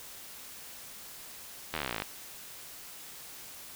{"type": "slowing click train", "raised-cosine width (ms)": 0.3, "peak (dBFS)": -16, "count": 19, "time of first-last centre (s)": [1.74, 2.021], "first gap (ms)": 12, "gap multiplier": 1.03, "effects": ["white hiss -47 dBFS RMS until 3.75 s"]}